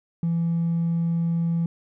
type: tone with hard clipping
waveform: sine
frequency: 167.8 Hz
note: E3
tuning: 31 cents sharp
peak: -21 dBFS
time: 0.23-1.66 s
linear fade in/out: 2 ms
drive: 1 dB
effects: none